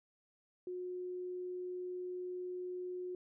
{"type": "tone", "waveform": "sine", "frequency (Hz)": 362.2, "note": "F#4", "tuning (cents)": -37, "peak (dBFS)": -39, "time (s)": [0.67, 3.15], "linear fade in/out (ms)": 2, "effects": []}